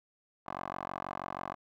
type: tone with band-pass filter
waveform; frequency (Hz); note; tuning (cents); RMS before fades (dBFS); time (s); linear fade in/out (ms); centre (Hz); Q
10% pulse; 46.25; F#1; 0; -40; 0.46-1.55; 20; 960; 3.2
effects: none